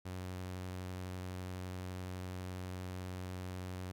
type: tone with vibrato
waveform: sawtooth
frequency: 91.8 Hz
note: F#2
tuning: 13 cents flat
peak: -37 dBFS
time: 0.05-3.92 s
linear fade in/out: 10 ms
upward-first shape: sine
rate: 12 Hz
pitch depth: 12 cents each way
effects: none